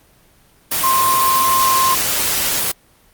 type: tone in noise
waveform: sine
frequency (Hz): 1054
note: C6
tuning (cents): +12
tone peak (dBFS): -13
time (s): 0.83-1.95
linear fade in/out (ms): 10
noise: white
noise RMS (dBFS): -18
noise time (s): 0.71-2.72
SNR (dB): +2
effects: pink hiss -52 dBFS RMS until 3.13 s + Opus 24 kbps